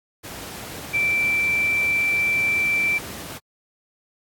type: tone in noise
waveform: sine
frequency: 2339 Hz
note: D7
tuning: 8 cents flat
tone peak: -18 dBFS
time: 0.93-2.99 s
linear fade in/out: 20 ms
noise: pink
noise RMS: -35 dBFS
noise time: 0.23-3.39 s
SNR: +14 dB
effects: high-pass 80 Hz 12 dB/octave + AAC 64 kbps